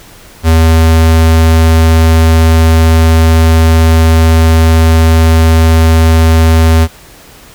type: tone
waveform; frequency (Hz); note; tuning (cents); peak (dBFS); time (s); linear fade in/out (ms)
square; 81.1; E2; -28; -4; 0.43-6.88; 50
effects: pink hiss -36 dBFS RMS until 7.54 s